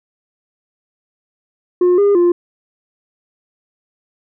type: tone with pitch steps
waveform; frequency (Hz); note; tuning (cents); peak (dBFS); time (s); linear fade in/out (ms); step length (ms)
sine; 357.8 / 404.9 / 349.5; F4 / G#4 / F4; +42 / -44 / +1; -6; 1.81-2.32; 5; 170
effects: tanh soft clip ceiling -8 dBFS